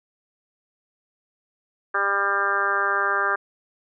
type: harmonic tone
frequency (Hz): 199.2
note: G3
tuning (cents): +28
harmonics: 2 / 3 / 4 / 5 / 6 / 7 / 8 / 9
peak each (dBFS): -31 / -33 / -32 / -32 / -24 / -28 / -24 / -35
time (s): 1.94-3.36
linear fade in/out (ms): 10
effects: none